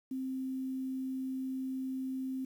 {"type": "tone with quantisation", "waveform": "sine", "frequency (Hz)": 262.2, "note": "C4", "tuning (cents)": 4, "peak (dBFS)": -34, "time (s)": [0.11, 2.45], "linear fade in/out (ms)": 5, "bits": 10, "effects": []}